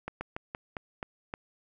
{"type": "slowing click train", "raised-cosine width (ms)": 0.5, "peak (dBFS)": -20, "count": 7, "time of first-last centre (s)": [0.08, 1.339], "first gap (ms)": 130, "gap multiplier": 1.19, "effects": []}